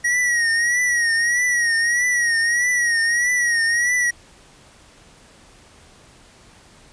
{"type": "tone with vibrato", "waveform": "square", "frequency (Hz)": 1901, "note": "A#6", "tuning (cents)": 33, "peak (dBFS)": -17, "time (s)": [0.04, 4.11], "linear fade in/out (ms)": 10, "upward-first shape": "triangle", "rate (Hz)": 1.6, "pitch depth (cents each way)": 82, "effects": ["pink hiss -49 dBFS RMS until 6.92 s", "resampled to 22050 Hz"]}